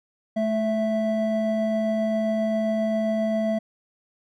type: tone pair together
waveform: triangle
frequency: 217.5 / 660 Hz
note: A3 / E5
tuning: -20 / +2 cents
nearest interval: octave + perfect fifth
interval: 1922 cents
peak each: -22 dBFS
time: 0.36-3.59 s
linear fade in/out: 10 ms
effects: none